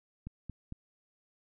click train, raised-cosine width 5 ms, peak -28 dBFS, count 3, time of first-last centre 0.27-0.724 s, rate 4.41 Hz, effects none

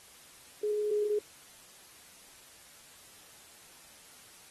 sine tone pair in turn, 420.1 / 418.5 Hz, G#4 / G#4, +20 / +13 cents, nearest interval unison, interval 7 cents, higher first, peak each -28 / -26 dBFS, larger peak second, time 0.63-0.91 / 0.91-1.19 s, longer neither, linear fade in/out 5 ms, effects white hiss -55 dBFS RMS until 4.5 s + AAC 32 kbps

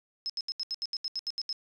sine tone bursts, 5170 Hz, E8, 34 cents flat, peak -30 dBFS, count 12, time 0.26-1.528 s, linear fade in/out 0 ms, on 36 ms, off 76 ms, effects resampled to 22050 Hz

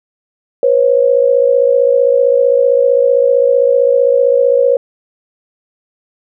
sine tone pair together, 488.5 / 544 Hz, B4 / C#5, -19 / -33 cents, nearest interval major second, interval 186 cents, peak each -10 dBFS, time 0.63-4.77 s, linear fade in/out 2 ms, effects none

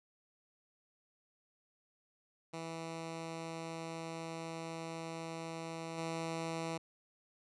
10% pulse tone with level steps, 164 Hz, E3, 9 cents flat, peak -33 / -29 dBFS, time 2.53-6.78 s, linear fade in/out 10 ms, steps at 5.97 s, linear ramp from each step 20 ms, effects resampled to 22050 Hz

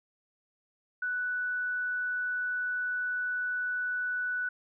sine tone, 1484 Hz, F#6, 5 cents sharp, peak -29 dBFS, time 1.02-4.49 s, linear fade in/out 5 ms, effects none

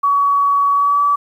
sine tone with pitch glide, 1130 to 1149.8 Hz, C#6 to D6, +33 to -37 cents, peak -11 dBFS, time 0.03-1.16 s, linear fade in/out 10 ms, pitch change +30 cents, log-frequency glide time 0.73-1.02 s, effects 8-bit

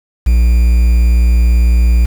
triangle tone with quantisation, 59 Hz, A#1, 22 cents sharp, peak -4 dBFS, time 0.26-2.06 s, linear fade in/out 10 ms, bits 5, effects none

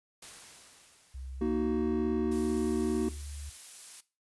white noise with exponential decay, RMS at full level -46 dBFS, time 0.22-2.48 s, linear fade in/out 5 ms, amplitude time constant 490 ms
sine tone with pitch glide, 65.41 to 72.58 Hz, C2 to D2, 0 to -20 cents, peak -39 dBFS, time 1.14-3.5 s, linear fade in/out 10 ms, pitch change +180 cents, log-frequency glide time 1.38-1.96 s
triangle chord, D# minor, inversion second, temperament just, 233.3 / 311.1 / 373.4 Hz, A#3 / D#4 / F#4, +2 / 0 / +16 cents, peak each -29 / -31 / -29 dBFS, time 1.41-3.09 s, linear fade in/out 5 ms
blue noise, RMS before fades -45 dBFS, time 2.31-4.01 s, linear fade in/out 10 ms
effects noise-tail reverb RT60 0.3 s tail -18 dB re dry + resampled to 24000 Hz

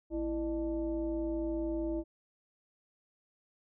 sine tone with frequency modulation, 329.6 Hz, E4, in tune, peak -31 dBFS, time 0.1-2.04 s, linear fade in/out 50 ms, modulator 276 Hz, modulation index 0.8, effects none

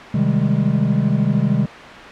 triangle chord, Ab major seventh, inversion first, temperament equal with one note detuned, 130.81 / 155.56 / 196 / 209 Hz, C3 / Eb3 / G3 / Ab3, 0 / 0 / 0 / +11 cents, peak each -18 dBFS, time 0.14-1.66 s, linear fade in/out 5 ms, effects white hiss -33 dBFS RMS until 2.11 s + low-pass 2000 Hz 12 dB/octave

